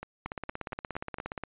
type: two click trains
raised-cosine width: 0.5 ms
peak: -20 / -23 dBFS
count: 21 / 6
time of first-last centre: 0.26-1.436 / 0.03-1.185 s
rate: 17 / 4.33 Hz
effects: resampled to 8000 Hz